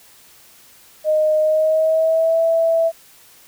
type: tone with pitch glide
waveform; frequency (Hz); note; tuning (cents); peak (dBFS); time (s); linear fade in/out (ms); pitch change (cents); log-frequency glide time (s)
sine; 618 to 658.5; D#5 to E5; -12 to -2; -13; 1.04-2.92; 50; +110; 1.4-2.41
effects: white hiss -48 dBFS RMS until 3.47 s